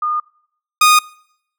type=tone pair in turn; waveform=sine / sawtooth; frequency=1220 / 1234.9 Hz; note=D#6 / D#6; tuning=-34 / -13 cents; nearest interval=unison; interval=21 cents; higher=second; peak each=-16 / -4 dBFS; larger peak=second; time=0.02-0.2 / 0.81-0.99 s; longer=neither; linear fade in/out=5 ms; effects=noise-tail reverb RT60 0.7 s tail -24 dB re dry